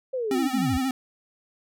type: linear sweep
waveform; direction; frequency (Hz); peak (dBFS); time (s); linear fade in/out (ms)
sine; down; 536 to 62; -25; 0.13-0.78; 10
type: tone with vibrato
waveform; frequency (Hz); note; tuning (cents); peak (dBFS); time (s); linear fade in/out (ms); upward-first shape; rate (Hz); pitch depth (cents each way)
square; 261.6; C4; 0; -24; 0.31-0.91; 2; sine; 13; 54
effects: none